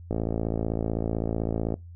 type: click train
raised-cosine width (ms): 2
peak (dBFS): -14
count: 92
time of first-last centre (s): 0.11-1.741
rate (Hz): 55.8
effects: noise-tail reverb RT60 0.2 s tail -23 dB re dry + added 86 Hz sine -41 dBFS peak until 1.95 s